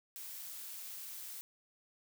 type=noise with amplitude modulation; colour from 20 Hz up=blue; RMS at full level=-45 dBFS; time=0.16-1.41 s; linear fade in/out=0 ms; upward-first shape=sine; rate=184 Hz; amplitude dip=30%; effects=none